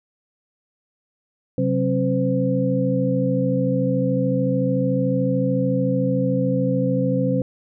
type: tone cluster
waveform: sine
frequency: 133.1 / 186.7 / 267 / 511 Hz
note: C3 / F#3 / C4 / C5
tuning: +30 / +16 / +35 / -41 cents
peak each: -23 dBFS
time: 1.58-7.42 s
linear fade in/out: 2 ms
effects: none